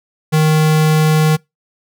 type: tone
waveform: square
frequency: 155.56 Hz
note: D#3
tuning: in tune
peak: -10 dBFS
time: 0.32-1.37 s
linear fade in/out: 20 ms
effects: noise-tail reverb RT60 0.2 s tail -25 dB re dry